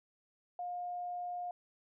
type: tone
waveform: sine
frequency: 711 Hz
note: F5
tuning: 31 cents sharp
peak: -37 dBFS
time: 0.59-1.51 s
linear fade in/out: 2 ms
effects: none